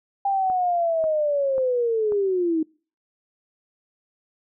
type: linear sweep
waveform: sine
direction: down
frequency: 799 to 311.1 Hz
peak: -19 dBFS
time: 0.25-2.63 s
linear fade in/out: 5 ms
type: click train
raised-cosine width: 1 ms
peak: -24 dBFS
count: 4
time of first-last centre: 0.5-2.122 s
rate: 1.85 Hz
effects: noise-tail reverb RT60 0.4 s tail -26 dB re dry